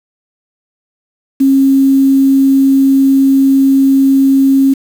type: tone with quantisation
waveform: sine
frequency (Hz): 270.9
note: C#4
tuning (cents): -40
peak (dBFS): -5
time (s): 1.4-4.74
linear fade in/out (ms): 10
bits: 5
effects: none

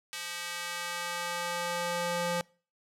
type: tone with high-pass filter sweep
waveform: square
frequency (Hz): 174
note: F3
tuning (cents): -6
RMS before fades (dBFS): -34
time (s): 0.13-2.41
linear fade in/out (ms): 0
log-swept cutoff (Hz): 2300 to 370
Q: 0.79
effects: noise-tail reverb RT60 0.4 s tail -25 dB re dry + low-pass 12000 Hz 12 dB/octave

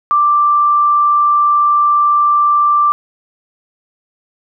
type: tone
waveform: sine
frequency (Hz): 1177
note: D6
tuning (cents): +3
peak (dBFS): -8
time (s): 0.11-2.92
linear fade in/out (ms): 0
effects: none

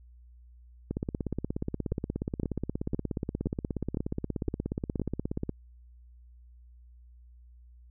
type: two click trains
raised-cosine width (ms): 3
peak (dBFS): -17 / -18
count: 7 / 78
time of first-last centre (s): 1.92-4.997 / 0.91-5.493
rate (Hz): 1.95 / 16.8
effects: added 60 Hz sine -51 dBFS peak until 7.9 s

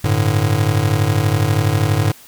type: chord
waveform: square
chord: G suspended second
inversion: none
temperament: just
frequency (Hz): 98 / 110.25 / 147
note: G2 / A2 / D3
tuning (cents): 0 / +4 / +2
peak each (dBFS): -19 / -18 / -20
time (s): 0.04-2.12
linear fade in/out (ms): 5
effects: white hiss -43 dBFS RMS until 2.27 s

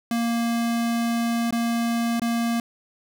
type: tone with dropouts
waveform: square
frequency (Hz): 233.1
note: A#3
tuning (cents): 0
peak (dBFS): -22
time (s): 0.11-2.6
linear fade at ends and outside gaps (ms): 2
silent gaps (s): 1.508-1.525 / 2.197-2.218
effects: none

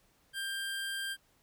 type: tone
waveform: 25% pulse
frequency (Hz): 1588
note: G6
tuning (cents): +22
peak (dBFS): -31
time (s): 0.33-1.17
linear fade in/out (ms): 50
effects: pink hiss -69 dBFS RMS until 1.42 s

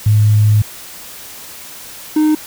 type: tone pair in turn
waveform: sine / triangle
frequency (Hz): 106.2 / 307.4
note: G#2 / D#4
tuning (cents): +39 / -21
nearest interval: octave + tritone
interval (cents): 1840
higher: second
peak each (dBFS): -7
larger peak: neither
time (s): 0.06-0.62 / 2.16-2.35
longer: first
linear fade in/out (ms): 5
effects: white hiss -33 dBFS RMS until 2.46 s

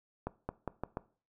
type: accelerating click train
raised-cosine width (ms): 1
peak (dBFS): -21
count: 5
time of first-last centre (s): 0.27-0.971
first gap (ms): 220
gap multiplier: 0.85
effects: noise-tail reverb RT60 0.4 s tail -19 dB re dry

